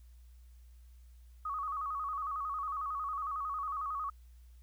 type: tone with vibrato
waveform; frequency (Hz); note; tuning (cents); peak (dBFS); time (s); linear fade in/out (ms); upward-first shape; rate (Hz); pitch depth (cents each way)
sine; 1184; D6; +14; -34; 1.45-4.1; 5; square; 11; 95
effects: added 60 Hz sine -53 dBFS peak until 4.62 s + white hiss -73 dBFS RMS until 4.62 s